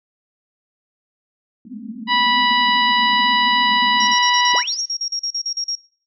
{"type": "band-pass noise", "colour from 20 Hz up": "pink", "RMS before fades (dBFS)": -32, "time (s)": [1.65, 4.14], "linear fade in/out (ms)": 5, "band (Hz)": [210, 260], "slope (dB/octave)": 96}
{"type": "harmonic tone", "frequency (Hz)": 981, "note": "B5", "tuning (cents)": -12, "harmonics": [1, 2, 3, 4, 5], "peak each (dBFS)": [-17, -19, -21, -23, -30], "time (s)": [2.07, 4.63], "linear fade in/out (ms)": 50}
{"type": "tone bursts", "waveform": "sine", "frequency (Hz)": 5588, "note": "F8", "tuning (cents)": 0, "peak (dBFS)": -20, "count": 16, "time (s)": [4, 5.754], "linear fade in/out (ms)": 5, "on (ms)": 74, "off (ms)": 38}
{"type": "linear sweep", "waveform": "sine", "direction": "up", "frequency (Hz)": [46.25, 6645], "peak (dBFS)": -24, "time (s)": [4.53, 4.82], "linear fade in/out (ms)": 20}
{"effects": ["noise-tail reverb RT60 0.5 s tail -22 dB re dry"]}